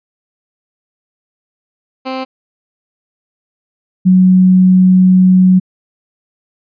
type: tone pair in turn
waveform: 15% pulse / sine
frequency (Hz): 261.6 / 184.98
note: C4 / F#3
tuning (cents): 0 / 0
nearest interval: tritone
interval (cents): 600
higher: first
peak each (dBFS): -12 / -4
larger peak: second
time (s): 2.05-2.25 / 4.05-5.6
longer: second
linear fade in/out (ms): 20
effects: resampled to 11025 Hz